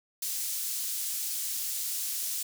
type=high-pass noise; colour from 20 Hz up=pink; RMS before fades=-33 dBFS; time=0.22-2.43 s; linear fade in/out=5 ms; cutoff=6600 Hz; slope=12 dB/octave; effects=none